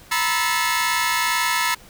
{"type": "tone cluster", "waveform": "sawtooth", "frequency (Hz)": [941, 1003, 1310, 1733, 2161], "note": ["A#5", "B5", "E6", "A6", "C#7"], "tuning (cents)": [16, 26, -11, -27, -45], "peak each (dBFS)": -22, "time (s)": [0.11, 1.75], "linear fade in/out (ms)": 10, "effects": ["pink hiss -47 dBFS RMS until 1.89 s"]}